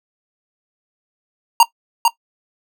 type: tone with echo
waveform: square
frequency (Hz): 932.3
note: A#5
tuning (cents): 0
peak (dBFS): -6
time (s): 1.6-1.63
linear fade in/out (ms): 2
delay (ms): 450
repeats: 1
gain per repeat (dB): -4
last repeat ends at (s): 2.08
effects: noise-tail reverb RT60 0.1 s tail -17 dB re dry